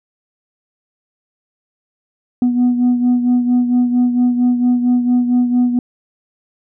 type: beating tone pair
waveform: sine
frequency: 245.3 / 249.7 Hz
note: B3 / B3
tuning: -12 / +19 cents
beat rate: 4.4 Hz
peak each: -10 / -17 dBFS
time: 2.42-5.79 s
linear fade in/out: 2 ms
effects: tanh soft clip ceiling -8 dBFS